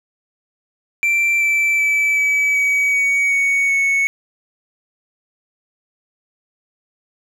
triangle tone with pitch steps, 2349 / 2329 / 2309 / 2289 / 2269 / 2249 / 2230 / 2211 Hz, D7 / D7 / D7 / D7 / C#7 / C#7 / C#7 / C#7, 0 / -15 / -30 / -45 / +40 / +24 / +10 / -5 cents, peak -12 dBFS, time 1.03-4.07 s, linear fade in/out 0 ms, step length 380 ms, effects none

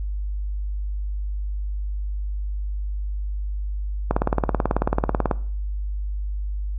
click train, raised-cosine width 1 ms, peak -5 dBFS, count 23, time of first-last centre 4.11-5.312 s, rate 18.3 Hz, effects noise-tail reverb RT60 0.5 s tail -19 dB re dry + added 50 Hz sine -24 dBFS peak until 6.78 s

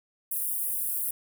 pink high-pass noise, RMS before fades -30 dBFS, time 0.31-1.11 s, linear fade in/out 5 ms, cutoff 9700 Hz, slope 48 dB/octave, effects none

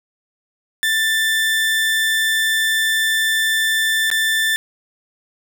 30% pulse tone with dropouts, 1772 Hz, A6, 12 cents sharp, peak -13 dBFS, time 0.83-4.56 s, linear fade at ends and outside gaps 0 ms, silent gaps 4.102-4.114 s, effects none

